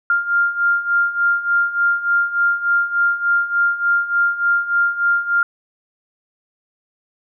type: beating tone pair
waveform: sine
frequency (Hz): 1396.9 / 1400.3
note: F6 / F6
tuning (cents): 0 / +4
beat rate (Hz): 3.4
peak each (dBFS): -20 / -16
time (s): 0.1-5.43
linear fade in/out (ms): 2
effects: none